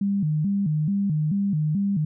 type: tone with vibrato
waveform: sine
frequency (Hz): 174.61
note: F3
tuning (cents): 0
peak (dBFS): -20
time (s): 0.01-2.05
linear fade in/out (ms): 5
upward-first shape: square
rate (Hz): 2.3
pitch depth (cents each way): 230
effects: none